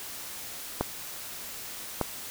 clicks, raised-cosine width 1 ms, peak -11 dBFS, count 2, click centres 0.81 / 2.013 s, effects white hiss -40 dBFS RMS until 2.3 s

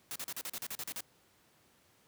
white noise bursts, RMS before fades -40 dBFS, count 11, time 0.11-1.006 s, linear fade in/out 0 ms, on 46 ms, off 39 ms, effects pink hiss -67 dBFS RMS until 2.07 s + high-pass 100 Hz 12 dB/octave

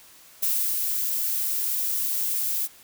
violet noise with ADSR envelope, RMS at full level -23 dBFS, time 0.42-2.68 s, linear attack 12 ms, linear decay 320 ms, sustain -3 dB, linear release 33 ms, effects white hiss -51 dBFS RMS until 2.83 s

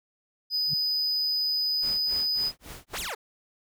triangle tone, 4988 Hz, D#8, 3 cents sharp, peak -23 dBFS, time 0.5-2.52 s, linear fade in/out 50 ms
sine tone with exponential growth, 146.83 Hz, D3, in tune, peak -29 dBFS, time 0.66-0.74 s, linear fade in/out 5 ms, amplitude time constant 17 ms
pink noise with tremolo, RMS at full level -41 dBFS, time 1.82-3.13 s, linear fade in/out 10 ms, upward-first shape sine, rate 3.6 Hz, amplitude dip 100%
15% pulse exponential two-way sweep, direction up then down, 253.9 to 4256 to 379.6 Hz, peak -25 dBFS, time 2.93-3.15 s, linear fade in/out 10 ms, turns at 2.99 s
effects none

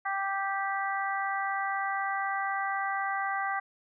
harmonic tone, 392 Hz, G4, in tune, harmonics 2 / 3 / 4 / 5, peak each -32 / -34 / -35 / -36 dBFS, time 0.05-3.6 s, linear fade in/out 10 ms, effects none

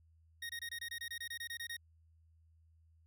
25% pulse tone bursts, 1864.7 Hz, A#6, in tune, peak -37 dBFS, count 14, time 0.42-1.768 s, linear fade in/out 5 ms, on 74 ms, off 24 ms, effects added 81 Hz sine -64 dBFS peak until 3.06 s

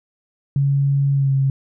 sine tone with pitch glide, 139.5 to 135.76 Hz, C#3 to C#3, +11 to -36 cents, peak -14 dBFS, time 0.56-1.5 s, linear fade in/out 2 ms, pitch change -47 cents, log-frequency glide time 1.13-1.32 s, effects none

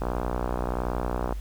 click train, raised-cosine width 1 ms, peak -14 dBFS, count 81, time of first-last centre 0.02-1.325 s, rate 61.3 Hz, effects added 50 Hz sine -30 dBFS peak until 1.4 s + pink hiss -52 dBFS RMS until 1.4 s

